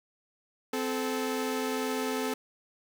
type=tone pair together; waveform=sawtooth; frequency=258.7 / 435.1 Hz; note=C4 / A4; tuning=-19 / -19 cents; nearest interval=major sixth; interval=900 cents; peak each=-28 dBFS; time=0.73-2.34 s; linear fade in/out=5 ms; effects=8-bit